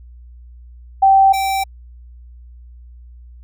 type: tone pair in turn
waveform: sine / square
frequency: 777 / 777 Hz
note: G5 / G5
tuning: -16 / -16 cents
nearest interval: unison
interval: 0 cents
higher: neither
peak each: -7 / -17 dBFS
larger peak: first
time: 1.02-1.33 / 1.33-1.64 s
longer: neither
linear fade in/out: 10 ms
effects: added 60 Hz sine -37 dBFS peak until 3.43 s